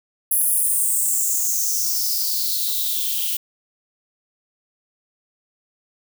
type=noise with high-pass filter sweep; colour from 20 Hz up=violet; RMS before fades=-21 dBFS; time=0.31-3.37 s; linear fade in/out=5 ms; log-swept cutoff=11000 to 2900 Hz; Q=5.9; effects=none